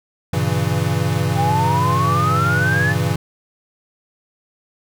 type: chord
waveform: square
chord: G diminished seventh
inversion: none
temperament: equal with one note detuned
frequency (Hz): 98 / 118.44 / 138.59 / 164.81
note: G2 / Bb2 / Db3 / Fb3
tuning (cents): 0 / +28 / 0 / 0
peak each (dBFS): -23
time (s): 0.33-3.16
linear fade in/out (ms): 5
type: exponential sweep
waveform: sine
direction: up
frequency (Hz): 784 to 1769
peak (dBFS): -17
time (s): 1.35-2.95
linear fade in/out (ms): 50
effects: none